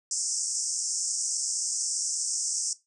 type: band-pass noise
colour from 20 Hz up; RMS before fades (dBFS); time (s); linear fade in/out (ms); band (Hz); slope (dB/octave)
white; -30; 0.11-2.73; 2; 5200 to 8700; 96
effects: noise-tail reverb RT60 0.2 s tail -17 dB re dry